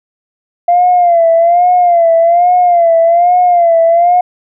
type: tone with vibrato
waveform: sine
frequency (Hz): 691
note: F5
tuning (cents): -19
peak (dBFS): -4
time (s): 0.68-4.21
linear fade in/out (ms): 5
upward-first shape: sine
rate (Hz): 1.2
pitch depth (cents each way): 76
effects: tanh soft clip ceiling 0 dBFS